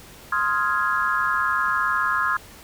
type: chord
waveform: sine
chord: F minor seventh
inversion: second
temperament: equal with one note detuned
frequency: 1046.5 / 1257.5 / 1396.9 / 1661.2 Hz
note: C6 / Eb6 / F6 / Ab6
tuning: 0 / +18 / 0 / 0 cents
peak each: -25 dBFS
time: 0.32-2.37 s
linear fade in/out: 5 ms
effects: pink hiss -45 dBFS RMS until 2.63 s